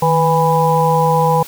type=harmonic tone with a mistuned harmonic; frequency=164.81 Hz; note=E3; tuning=in tune; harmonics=1 / 3 / 5 / 6; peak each=-16 / -16 / -16 / -16 dBFS; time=0.02-1.43 s; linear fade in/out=5 ms; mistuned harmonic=1; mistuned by=-84 cents; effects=white hiss -35 dBFS RMS until 1.47 s